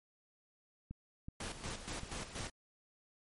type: click train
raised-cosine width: 5 ms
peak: -32 dBFS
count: 5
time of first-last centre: 0.91-2.408 s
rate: 2.67 Hz
type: noise with tremolo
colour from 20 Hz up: pink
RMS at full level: -42 dBFS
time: 1.4-2.5 s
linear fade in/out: 5 ms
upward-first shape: square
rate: 4.2 Hz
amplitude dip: 60%
effects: MP3 48 kbps